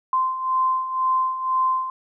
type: beating tone pair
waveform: sine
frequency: 1037 / 1039 Hz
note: C6 / C6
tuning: -16 / -12 cents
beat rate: 2 Hz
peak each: -26 / -20 dBFS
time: 0.13-1.9 s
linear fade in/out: 2 ms
effects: none